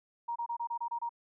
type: tone bursts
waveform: sine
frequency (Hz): 940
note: A#5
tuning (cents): +14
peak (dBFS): -32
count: 8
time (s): 0.28-1.093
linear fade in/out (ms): 10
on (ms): 78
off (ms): 27
effects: none